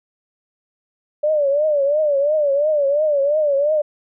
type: tone with vibrato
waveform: sine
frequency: 585 Hz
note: D5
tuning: 7 cents flat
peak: -14 dBFS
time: 1.23-3.82 s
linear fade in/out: 10 ms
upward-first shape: triangle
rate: 2.9 Hz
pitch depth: 130 cents each way
effects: none

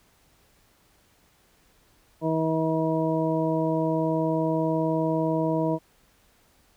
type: harmonic tone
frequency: 160.2 Hz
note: E3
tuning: 49 cents flat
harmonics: 1 / 2 / 3 / 4 / 6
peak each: -28 / -26 / -30 / -28 / -32 dBFS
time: 2.21-5.79 s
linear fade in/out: 50 ms
effects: pink hiss -62 dBFS RMS until 6.76 s

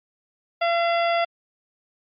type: harmonic tone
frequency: 681 Hz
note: F5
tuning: 44 cents flat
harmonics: 1 / 2 / 3 / 4 / 5 / 7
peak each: -20 / -28 / -29 / -33 / -34 / -39 dBFS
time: 0.61-1.25 s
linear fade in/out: 10 ms
effects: Opus 48 kbps

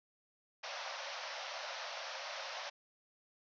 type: band-pass noise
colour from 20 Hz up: pink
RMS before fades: -44 dBFS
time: 0.63-2.7 s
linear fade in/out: 10 ms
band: 530 to 6000 Hz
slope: 96 dB/octave
effects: none

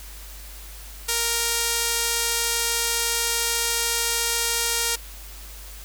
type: tone with band-pass filter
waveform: sawtooth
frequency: 466.2 Hz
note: A#4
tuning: in tune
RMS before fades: -24 dBFS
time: 1.08-4.96 s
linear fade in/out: 10 ms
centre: 9000 Hz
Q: 0.68
effects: added 50 Hz sine -39 dBFS peak until 5.84 s + white hiss -43 dBFS RMS until 5.84 s

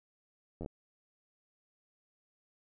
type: slowing click train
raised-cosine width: 2 ms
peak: -28 dBFS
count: 5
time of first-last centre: 0.61-0.661 s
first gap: 11 ms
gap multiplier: 1.1
effects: none

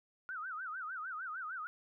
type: tone with vibrato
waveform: sine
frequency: 1384 Hz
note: F6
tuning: 16 cents flat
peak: -39 dBFS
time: 0.29-1.67 s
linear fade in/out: 0 ms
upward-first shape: sine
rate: 6.6 Hz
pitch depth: 210 cents each way
effects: none

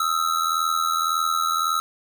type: ring-modulated tone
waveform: square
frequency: 1303 Hz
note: E6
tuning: 20 cents flat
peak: -18 dBFS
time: 0-1.8 s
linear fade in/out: 0 ms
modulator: 40.9 Hz
effects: none

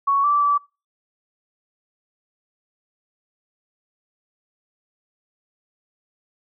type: tone with pitch steps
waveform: sine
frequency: 1113 / 1164 / 1156 Hz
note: C#6 / D6 / D6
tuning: +7 / -16 / -28 cents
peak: -15 dBFS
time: 0.07-0.58 s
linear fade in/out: 10 ms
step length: 170 ms
effects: noise-tail reverb RT60 0.3 s tail -24 dB re dry

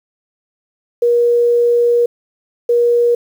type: tone pair in turn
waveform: sine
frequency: 476.6 / 476.6 Hz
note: A#4 / A#4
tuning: +38 / +38 cents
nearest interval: unison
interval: 0 cents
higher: neither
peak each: -9 dBFS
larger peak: neither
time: 1.02-2.06 / 2.69-3.15 s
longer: first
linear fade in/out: 5 ms
effects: 7-bit

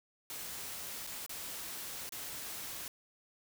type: noise with dropouts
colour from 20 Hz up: white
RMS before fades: -43 dBFS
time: 0.3-2.88 s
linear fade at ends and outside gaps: 1 ms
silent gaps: 1.067-1.072 / 1.263-1.294 / 2.092-2.122 s
effects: none

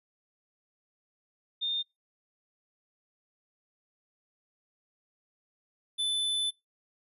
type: tone pair in turn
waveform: sine / square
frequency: 3636 / 3509 Hz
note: A#7 / A7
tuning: -44 / -5 cents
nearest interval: minor second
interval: 61 cents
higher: first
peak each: -28 dBFS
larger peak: neither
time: 1.61-1.83 / 5.98-6.51 s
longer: second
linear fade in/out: 20 ms
effects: noise-tail reverb RT60 0.2 s tail -24 dB re dry + resampled to 32000 Hz

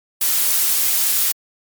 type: noise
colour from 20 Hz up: blue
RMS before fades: -17 dBFS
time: 0.21-1.32 s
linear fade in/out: 5 ms
effects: MP3 96 kbps

